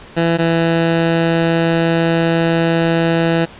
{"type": "tone pair in turn", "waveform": "15% pulse", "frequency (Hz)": [167.1, 165.95], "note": ["E3", "E3"], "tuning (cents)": [24, 12], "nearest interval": "unison", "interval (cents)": 12, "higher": "first", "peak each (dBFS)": -6, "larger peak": "neither", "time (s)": [[0.16, 0.38], [0.38, 3.46]], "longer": "second", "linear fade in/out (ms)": 20, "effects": ["pink hiss -38 dBFS RMS until 3.59 s", "resampled to 8000 Hz"]}